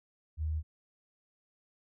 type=tone; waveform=sine; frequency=77.9 Hz; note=D#2; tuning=3 cents sharp; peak=-30 dBFS; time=0.37-0.63 s; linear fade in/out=50 ms; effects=none